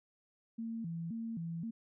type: tone with vibrato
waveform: sine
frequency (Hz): 194.7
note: G3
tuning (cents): -12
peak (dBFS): -37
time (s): 0.58-1.71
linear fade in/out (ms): 10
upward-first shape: square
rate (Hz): 1.9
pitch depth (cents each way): 270
effects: none